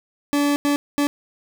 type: tone bursts at uneven times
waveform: 40% pulse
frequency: 288 Hz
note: D4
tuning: 34 cents flat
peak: -16 dBFS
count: 3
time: 0.33-0.56 / 0.65-0.76 / 0.98-1.07 s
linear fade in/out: 0 ms
effects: none